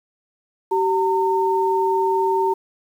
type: tone pair together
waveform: sine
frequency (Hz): 383.6 / 912.4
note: G4 / A#5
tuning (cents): -37 / -37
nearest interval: octave + minor third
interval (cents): 1500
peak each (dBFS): -19 / -19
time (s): 0.71-2.54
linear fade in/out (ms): 10
effects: 8-bit